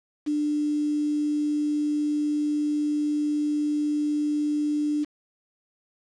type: tone with quantisation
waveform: sine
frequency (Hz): 297.3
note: D4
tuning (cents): +21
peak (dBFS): -22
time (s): 0.26-5.05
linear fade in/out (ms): 20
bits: 7
effects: low-pass 6000 Hz 12 dB/octave